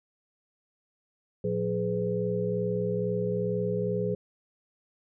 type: tone cluster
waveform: sine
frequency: 114.9 / 178.7 / 419.7 / 502 Hz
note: A#2 / F3 / G#4 / B4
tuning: -25 / +40 / +18 / +28 cents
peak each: -34 / -31 / -30 / -32 dBFS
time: 1.44-4.15 s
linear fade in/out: 5 ms
effects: none